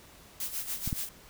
blue noise with tremolo, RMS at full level -33 dBFS, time 0.4-1.09 s, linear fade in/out 2 ms, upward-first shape sine, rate 7 Hz, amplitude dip 70%
clicks, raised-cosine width 5 ms, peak -22 / -18 dBFS, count 2, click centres 0.876 / 0.928 s
effects pink hiss -54 dBFS RMS until 1.29 s

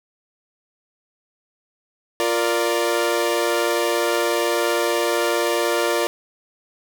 sawtooth chord, Bb major, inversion second, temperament equal, 349.2 / 466.2 / 587.3 Hz, F4 / Bb4 / D5, 0 / 0 / 0 cents, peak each -19 dBFS, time 2.2-6.07 s, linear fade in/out 0 ms, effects none

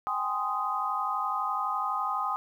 sine chord, Ab major seventh, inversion third, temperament just, 778.7 / 830.6 / 1038.3 / 1245.9 Hz, G5 / Ab5 / C6 / Eb6, -12 / 0 / -14 / +2 cents, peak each -35 / -35 / -33 / -30 dBFS, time 0.07-2.36 s, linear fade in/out 0 ms, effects 10-bit

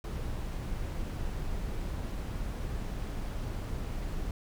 brown noise, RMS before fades -35 dBFS, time 0.04-4.31 s, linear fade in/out 2 ms, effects none

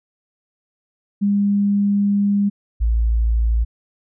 sine tone pair in turn, 202.1 / 56.53 Hz, G#3 / A1, -47 / +48 cents, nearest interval octave + minor seventh, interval 2205 cents, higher first, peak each -14 dBFS, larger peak neither, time 1.21-2.5 / 2.8-3.65 s, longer first, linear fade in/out 20 ms, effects none

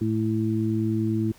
harmonic tone, 110 Hz, A2, in tune, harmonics 1 / 2 / 3, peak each -26 / -26 / -26 dBFS, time 0.01-1.32 s, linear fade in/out 5 ms, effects pink hiss -54 dBFS RMS until 1.38 s

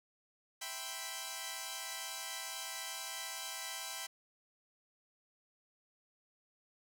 5% pulse chord, C major seventh, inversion first, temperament equal, 659.3 / 784 / 987.8 / 1046.5 Hz, E5 / G5 / B5 / C6, 0 / 0 / 0 / 0 cents, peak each -37 / -33 / -34 / -36 dBFS, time 0.61-4.07 s, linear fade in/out 10 ms, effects 11-bit

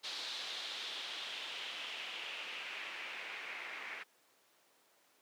white noise with low-pass filter sweep, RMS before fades -44 dBFS, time 0.03-4.04 s, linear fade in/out 20 ms, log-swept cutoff 4100 to 2100 Hz, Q 3.1, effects pink hiss -69 dBFS RMS until 5.21 s + high-pass 400 Hz 12 dB/octave

